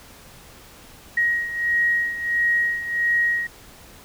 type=beating tone pair; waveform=sine; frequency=1889 / 1890.5 Hz; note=A#6 / A#6; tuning=+22 / +24 cents; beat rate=1.5 Hz; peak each=-20 / -25 dBFS; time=1.17-3.47 s; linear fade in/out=5 ms; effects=pink hiss -46 dBFS RMS until 4.04 s